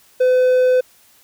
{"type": "tone", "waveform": "triangle", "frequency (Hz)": 507, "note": "B4", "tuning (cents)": 45, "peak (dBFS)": -9, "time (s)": [0.2, 0.81], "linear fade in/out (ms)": 10, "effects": ["white hiss -52 dBFS RMS until 1.23 s"]}